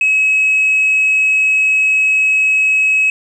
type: tone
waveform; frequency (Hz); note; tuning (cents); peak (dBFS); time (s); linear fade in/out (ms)
sine; 2564; E7; -49; -8; 0.01-3.1; 2
effects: tanh soft clip ceiling -7 dBFS + 8-bit